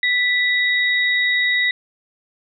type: tone pair together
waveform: sine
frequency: 1975.5 / 3786 Hz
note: B6 / A#7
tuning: 0 / +26 cents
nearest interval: major seventh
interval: 1126 cents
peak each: -16 / -22 dBFS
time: 0.03-1.71 s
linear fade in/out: 2 ms
effects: none